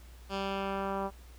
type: tone with low-pass filter sweep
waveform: 10% pulse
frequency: 195.5 Hz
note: G3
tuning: 4 cents flat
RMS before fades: -34 dBFS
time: 0.29-1.11 s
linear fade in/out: 50 ms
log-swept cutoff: 4700 to 1000 Hz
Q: 1.3
effects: added 60 Hz sine -49 dBFS peak until 1.38 s + pink hiss -59 dBFS RMS until 1.38 s